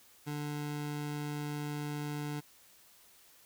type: tone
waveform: 25% pulse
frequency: 147.6 Hz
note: D3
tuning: 9 cents sharp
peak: -32 dBFS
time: 0.26-2.41 s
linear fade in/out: 20 ms
effects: white hiss -61 dBFS RMS until 3.45 s